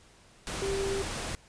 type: tone in noise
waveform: sine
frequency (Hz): 392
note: G4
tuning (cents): 0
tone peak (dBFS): -29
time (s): 0.62-1.02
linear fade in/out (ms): 0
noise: pink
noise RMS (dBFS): -35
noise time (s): 0.47-1.35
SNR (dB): +3
effects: pink hiss -58 dBFS RMS until 1.48 s + resampled to 22050 Hz